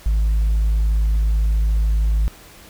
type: tone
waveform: sine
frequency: 53.2 Hz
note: G#1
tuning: 42 cents sharp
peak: -12 dBFS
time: 0.06-2.28 s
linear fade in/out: 0 ms
effects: tanh soft clip ceiling -13 dBFS + pink hiss -44 dBFS RMS until 2.69 s